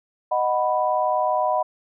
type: chord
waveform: sine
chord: B major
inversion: first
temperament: equal with one note detuned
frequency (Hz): 620.5 / 740 / 987.8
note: D#5 / F#5 / B5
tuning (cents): -5 / 0 / 0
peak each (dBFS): -23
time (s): 0.31-1.63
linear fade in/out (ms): 10
effects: none